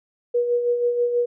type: tone with tremolo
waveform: sine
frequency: 482.1 Hz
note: B4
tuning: 42 cents flat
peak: -16 dBFS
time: 0.34-1.26 s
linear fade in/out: 10 ms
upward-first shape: sine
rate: 6.2 Hz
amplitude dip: 50%
effects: none